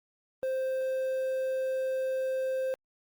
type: tone with quantisation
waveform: triangle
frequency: 523.3 Hz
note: C5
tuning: in tune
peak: -26 dBFS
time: 0.43-2.74 s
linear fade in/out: 0 ms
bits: 9
effects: Opus 32 kbps